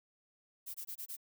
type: noise bursts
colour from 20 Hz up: violet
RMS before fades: -43 dBFS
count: 5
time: 0.66-1.168 s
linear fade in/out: 20 ms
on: 84 ms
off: 22 ms
effects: none